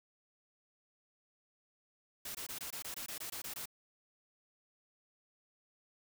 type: noise bursts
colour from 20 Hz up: white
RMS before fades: -43 dBFS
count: 12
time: 2.25-3.657 s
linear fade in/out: 5 ms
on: 98 ms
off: 21 ms
effects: none